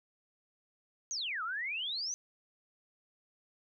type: exponential two-way sweep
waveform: sine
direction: down then up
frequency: 6660 to 1244.5 to 6260 Hz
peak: -34 dBFS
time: 1.11-2.14 s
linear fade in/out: 0 ms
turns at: 1.43 s
effects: none